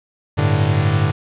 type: chord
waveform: 45% pulse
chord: G suspended second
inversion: none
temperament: equal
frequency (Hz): 98 / 110 / 146.83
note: G2 / A2 / D3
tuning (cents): 0 / 0 / 0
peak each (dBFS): -18 / -19 / -18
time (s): 0.37-1.12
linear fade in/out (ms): 20
effects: resampled to 8000 Hz + 7-bit